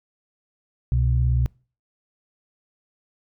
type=tone pair together; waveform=sine; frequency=65.75 / 123.47 Hz; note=C2 / B2; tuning=+9 / 0 cents; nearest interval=major seventh; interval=1091 cents; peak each=-19 / -20 dBFS; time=0.92-1.46 s; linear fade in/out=0 ms; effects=noise-tail reverb RT60 0.4 s tail -26 dB re dry + tanh soft clip ceiling -9 dBFS